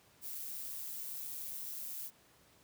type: noise with amplitude modulation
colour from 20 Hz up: violet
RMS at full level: -41 dBFS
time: 0.21-2.11 s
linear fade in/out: 50 ms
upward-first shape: sine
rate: 141 Hz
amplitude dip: 45%
effects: pink hiss -65 dBFS RMS until 2.63 s + high-pass 80 Hz 12 dB/octave